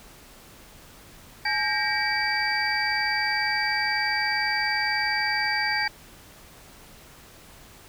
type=tone cluster; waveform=sine; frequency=844 / 1598 / 1881 / 2300 / 4662 Hz; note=G#5 / G6 / A#6 / D7 / D8; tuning=+28 / +33 / +15 / -37 / -14 cents; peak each=-29 dBFS; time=1.45-5.88 s; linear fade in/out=5 ms; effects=pink hiss -49 dBFS RMS until 7.88 s